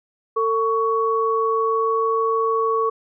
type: tone pair together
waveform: sine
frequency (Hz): 449.9 / 1118.4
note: A4 / C#6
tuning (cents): +39 / +15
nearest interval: octave + major third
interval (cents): 1576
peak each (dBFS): -20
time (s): 0.36-2.9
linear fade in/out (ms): 10
effects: none